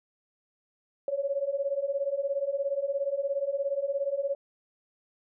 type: beating tone pair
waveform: sine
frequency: 547 / 564 Hz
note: C#5 / C#5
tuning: -23 / +30 cents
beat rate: 17 Hz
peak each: -31 / -29 dBFS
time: 1.08-4.35 s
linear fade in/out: 2 ms
effects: none